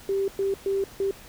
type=tone bursts at uneven times; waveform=sine; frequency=391.8 Hz; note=G4; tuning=1 cent flat; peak=-22 dBFS; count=4; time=0.09-0.28 / 0.39-0.54 / 0.66-0.84 / 1-1.11 s; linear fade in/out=2 ms; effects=pink hiss -47 dBFS RMS until 1.28 s